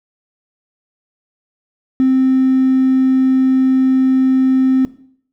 triangle tone with hard clipping, 261.6 Hz, C4, in tune, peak -9 dBFS, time 2-4.85 s, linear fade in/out 0 ms, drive 3 dB, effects noise-tail reverb RT60 0.6 s tail -18 dB re dry

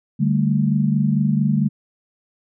sine chord, D suspended fourth, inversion none, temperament just, 146.83 / 195.78 / 220.2 Hz, D3 / G3 / A3, 0 / -2 / +2 cents, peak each -19 / -20 / -20 dBFS, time 0.19-1.69 s, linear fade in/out 20 ms, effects none

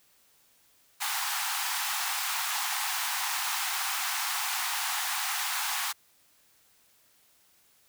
pink high-pass noise, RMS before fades -31 dBFS, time 1-5.93 s, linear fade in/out 20 ms, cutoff 750 Hz, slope 96 dB/octave, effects white hiss -64 dBFS RMS until 7.88 s

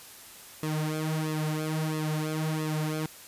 sawtooth tone with flanger, 155.56 Hz, D#3, in tune, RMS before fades -30 dBFS, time 0.63-3.06 s, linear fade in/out 0 ms, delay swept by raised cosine 1.3 to 5.4 ms, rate 1.5 Hz, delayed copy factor -0.85, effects white hiss -48 dBFS RMS until 3.27 s + resampled to 32000 Hz

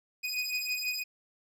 25% pulse beating tone pair, 2489 / 2495.1 Hz, D#7 / D#7, 0 / +4 cents, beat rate 6.1 Hz, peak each -30 dBFS, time 0.23-1.04 s, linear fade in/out 20 ms, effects none

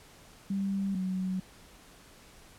sine tone pair in turn, 196 / 186.65 Hz, G3 / F#3, 0 / +15 cents, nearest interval minor second, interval 85 cents, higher first, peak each -28 / -29 dBFS, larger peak first, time 0.5-0.95 / 0.95-1.4 s, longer neither, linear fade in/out 5 ms, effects pink hiss -55 dBFS RMS until 2.58 s + low-pass 12000 Hz 12 dB/octave

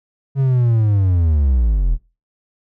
triangle linear sweep, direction down, 138.59 to 36.71 Hz, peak -10 dBFS, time 0.35-1.98 s, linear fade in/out 50 ms, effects noise-tail reverb RT60 0.3 s tail -21 dB re dry

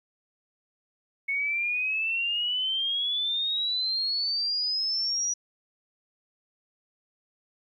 sine exponential sweep, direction up, 2200 to 5840 Hz, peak -25 dBFS, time 1.28-5.34 s, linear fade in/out 10 ms, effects 11-bit

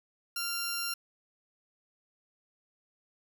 15% pulse tone pair together, 1383 / 5532 Hz, F6 / F8, -17 / -17 cents, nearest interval 2 octaves, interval 2400 cents, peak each -28 / -31 dBFS, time 0.36-0.94 s, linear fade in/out 5 ms, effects none

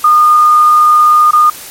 sine tone with dropouts, 1221 Hz, D#6, 33 cents flat, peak -3 dBFS, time 0.04-1.5 s, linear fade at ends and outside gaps 5 ms, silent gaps 1.31-1.331 s, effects white hiss -29 dBFS RMS until 1.7 s + MP3 64 kbps

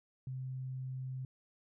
sine tone, 130.1 Hz, C3, 9 cents flat, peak -38 dBFS, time 0.27-1.25 s, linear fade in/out 2 ms, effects none

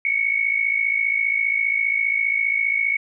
sine tone pair together, 2200 / 2255 Hz, C#7 / C#7, -14 / +29 cents, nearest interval unison, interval 43 cents, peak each -20 / -22 dBFS, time 0.05-2.97 s, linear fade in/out 2 ms, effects none

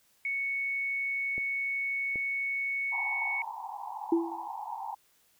sine tone, 2217 Hz, C#7, in tune, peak -29 dBFS, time 0.25-3.42 s, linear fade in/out 2 ms
clicks, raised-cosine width 2 ms, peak -29 dBFS, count 2, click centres 1.38 / 2.158 s
pink band-pass noise, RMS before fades -39 dBFS, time 2.92-4.95 s, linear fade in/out 10 ms, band 790 to 970 Hz, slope 96 dB/octave
sine tone with exponential decay, 334.5 Hz, E4, 25 cents sharp, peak -19 dBFS, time 4.12-4.48 s, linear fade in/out 5 ms, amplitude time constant 77 ms
effects white hiss -67 dBFS RMS until 5.39 s

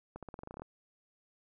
accelerating click train, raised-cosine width 1 ms, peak -30 dBFS, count 12, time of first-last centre 0.16-0.62 s, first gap 67 ms, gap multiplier 0.9, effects none

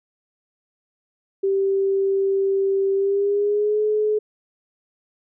sine tone with pitch glide, 390.3 to 425.6 Hz, G4 to G#4, -8 to +42 cents, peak -17 dBFS, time 1.43-4.19 s, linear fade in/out 10 ms, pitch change +150 cents, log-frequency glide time 2.94-3.82 s, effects none

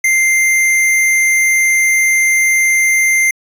square tone, 2093 Hz, C7, in tune, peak -10 dBFS, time 0.04-3.31 s, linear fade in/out 5 ms, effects resampled to 32000 Hz

